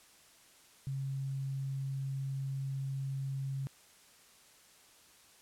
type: tone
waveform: sine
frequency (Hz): 135.8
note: C#3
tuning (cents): -35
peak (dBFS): -34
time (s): 0.87-3.67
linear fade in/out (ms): 0
effects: white hiss -61 dBFS RMS until 5.41 s + low-pass 11000 Hz 12 dB/octave